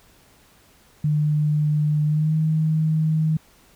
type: tone with pitch glide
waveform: sine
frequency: 150.5 to 157.16 Hz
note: D3 to D#3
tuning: +43 to +18 cents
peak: -17 dBFS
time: 1.04-3.37 s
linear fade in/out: 5 ms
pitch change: +75 cents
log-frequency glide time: 2.06-2.35 s
effects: pink hiss -55 dBFS RMS until 3.75 s